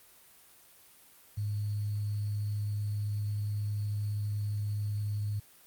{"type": "tone with sample-and-hold", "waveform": "sine", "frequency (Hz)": 103.83, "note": "G#2", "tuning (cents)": 0, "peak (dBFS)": -30, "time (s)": [1.37, 5.4], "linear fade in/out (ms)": 10, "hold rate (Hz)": 4410, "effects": ["white hiss -58 dBFS RMS until 5.66 s", "Opus 32 kbps"]}